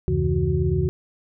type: tone cluster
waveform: sine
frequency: 75.1 / 92 / 134.5 / 162.4 / 369.8 Hz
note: D2 / F#2 / C3 / E3 / F#4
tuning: +39 / -9 / +48 / -26 / -1 cents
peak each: -25 dBFS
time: 0.08-0.89 s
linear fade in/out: 0 ms
effects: none